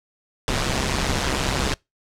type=noise with amplitude modulation; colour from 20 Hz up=pink; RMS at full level=-19 dBFS; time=0.48-1.74 s; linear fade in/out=0 ms; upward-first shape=sine; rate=135 Hz; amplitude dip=80%; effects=noise-tail reverb RT60 0.2 s tail -25 dB re dry + low-pass 7000 Hz 12 dB/octave